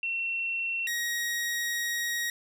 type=tone pair in turn; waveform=sine / sawtooth; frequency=2715 / 1889.1 Hz; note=F7 / A#6; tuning=-50 / +23 cents; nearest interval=tritone; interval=627 cents; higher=first; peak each=-28 / -25 dBFS; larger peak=second; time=0.03-0.87 / 0.87-2.3 s; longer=second; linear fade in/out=2 ms; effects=none